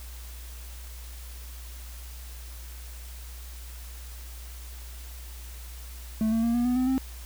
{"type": "tone with pitch steps", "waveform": "triangle", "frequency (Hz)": [219, 225.8, 232.8, 240.1, 247.5, 255.2, 263.2], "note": ["A3", "A3", "A#3", "B3", "B3", "C4", "C4"], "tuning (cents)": [-8, 45, -2, -49, 4, -43, 10], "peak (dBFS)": -20, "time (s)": [6.21, 6.98], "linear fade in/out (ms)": 0, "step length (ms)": 110, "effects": ["added 60 Hz sine -39 dBFS peak until 7.25 s", "white hiss -48 dBFS RMS until 7.25 s"]}